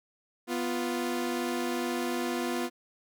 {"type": "tone pair together", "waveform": "sawtooth", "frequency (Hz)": [246.9, 349], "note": ["B3", "F4"], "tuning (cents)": [0, -1], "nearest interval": "tritone", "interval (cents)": 599, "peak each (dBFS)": -28, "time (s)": [0.47, 2.7], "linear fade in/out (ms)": 50, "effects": []}